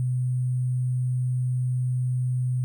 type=tone with sample-and-hold; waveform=sine; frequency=126 Hz; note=B2; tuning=35 cents sharp; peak=-22 dBFS; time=0-2.64 s; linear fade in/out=0 ms; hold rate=8820 Hz; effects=none